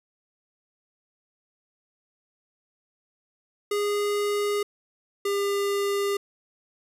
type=tone pair in turn; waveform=square; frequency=411.1 / 401.5 Hz; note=G#4 / G4; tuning=-18 / +41 cents; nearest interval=unison; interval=41 cents; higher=first; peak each=-24 dBFS; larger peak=neither; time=3.71-4.63 / 5.25-6.17 s; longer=neither; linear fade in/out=5 ms; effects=resampled to 32000 Hz